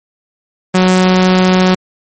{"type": "tone", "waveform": "sawtooth", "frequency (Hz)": 184.7, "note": "F#3", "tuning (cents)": -3, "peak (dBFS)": -3, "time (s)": [0.74, 1.75], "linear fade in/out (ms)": 10, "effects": ["MP3 32 kbps"]}